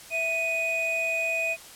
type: tone pair together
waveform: triangle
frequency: 659.3 / 2489 Hz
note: E5 / D#7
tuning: 0 / 0 cents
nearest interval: octave + major seventh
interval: 2300 cents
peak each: -29 / -24 dBFS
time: 0.1-1.57 s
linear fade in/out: 50 ms
effects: white hiss -46 dBFS RMS until 1.75 s + low-pass 12000 Hz 12 dB/octave